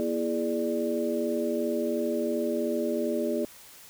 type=tone cluster; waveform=sine; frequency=240.3 / 333.2 / 416 / 591 Hz; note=B3 / E4 / G#4 / D5; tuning=-47 / +19 / +3 / +11 cents; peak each=-31 dBFS; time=0-3.45 s; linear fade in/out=0 ms; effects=white hiss -50 dBFS RMS until 3.89 s